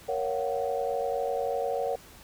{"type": "chord", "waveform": "sine", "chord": "Gb major seventh", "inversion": "first", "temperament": "equal with one note detuned", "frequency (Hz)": [466.2, 554.4, 698.5, 750.3], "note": ["Bb4", "Db5", "F5", "Gb5"], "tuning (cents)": [0, 0, 0, 24], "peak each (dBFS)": [-31, -31, -36, -33], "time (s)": [0.08, 1.96], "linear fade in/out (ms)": 10, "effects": ["pink hiss -51 dBFS RMS until 2.23 s"]}